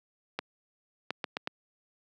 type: clicks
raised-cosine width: 0.3 ms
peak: -15 dBFS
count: 5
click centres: 0.39 / 1.106 / 1.242 / 1.369 / 1.474 s
effects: high-pass 200 Hz 12 dB/octave